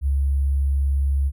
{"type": "tone with sample-and-hold", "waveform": "sine", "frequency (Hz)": 69, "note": "C#2", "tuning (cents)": -7, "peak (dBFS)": -17, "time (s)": [0.01, 1.32], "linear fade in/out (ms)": 50, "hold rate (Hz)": 11025, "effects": []}